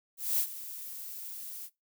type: noise with ADSR envelope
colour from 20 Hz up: violet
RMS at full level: -27 dBFS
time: 0.17-1.7 s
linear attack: 220 ms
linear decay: 74 ms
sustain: -15 dB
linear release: 57 ms
effects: noise-tail reverb RT60 0.2 s tail -21 dB re dry